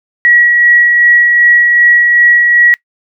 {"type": "tone with tremolo", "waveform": "sine", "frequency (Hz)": 1919, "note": "A#6", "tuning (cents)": 50, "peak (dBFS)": -3, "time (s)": [0.25, 2.74], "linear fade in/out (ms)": 0, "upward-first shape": "sine", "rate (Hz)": 2.6, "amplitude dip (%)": 30, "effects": ["noise-tail reverb RT60 0.1 s tail -23 dB re dry"]}